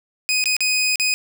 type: tone with dropouts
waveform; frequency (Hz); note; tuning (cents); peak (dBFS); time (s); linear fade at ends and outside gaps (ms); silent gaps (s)
20% pulse; 2500; D#7; +8; -12; 0.29-1.14; 0; 0.44-0.457 / 0.566-0.606 / 0.957-0.998
effects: none